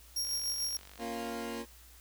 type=tone with tremolo; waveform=sawtooth; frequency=5588 Hz; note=F8; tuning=in tune; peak=-28 dBFS; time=0.16-0.77 s; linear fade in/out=5 ms; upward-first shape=sine; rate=6.8 Hz; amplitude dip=40%
type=click train; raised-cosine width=0.2 ms; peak=-34 dBFS; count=52; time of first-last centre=0.25-1.31 s; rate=48.1 Hz
type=chord; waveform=20% pulse; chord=Bb minor; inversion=none; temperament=equal; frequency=233.1 / 277.2 / 349.2 Hz; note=Bb3 / Db4 / F4; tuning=0 / 0 / 0 cents; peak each=-34 / -39 / -37 dBFS; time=0.98-1.66 s; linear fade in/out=50 ms
effects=added 60 Hz sine -56 dBFS peak until 2 s + white hiss -58 dBFS RMS until 2 s